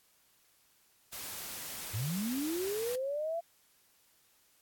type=noise; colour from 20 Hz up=white; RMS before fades=-42 dBFS; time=1.12-2.96 s; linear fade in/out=10 ms
type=linear sweep; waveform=sine; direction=up; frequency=93.8 to 687 Hz; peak=-32 dBFS; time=1.93-3.41 s; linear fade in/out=20 ms
effects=white hiss -68 dBFS RMS until 4.61 s + AAC 64 kbps